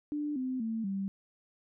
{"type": "tone with pitch steps", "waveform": "sine", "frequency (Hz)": [295.9, 257.6, 224.3, 195.22], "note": ["D4", "C4", "A3", "G3"], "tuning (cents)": [13, -27, 34, -7], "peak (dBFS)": -31, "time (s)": [0.12, 1.08], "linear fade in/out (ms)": 0, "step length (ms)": 240, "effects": []}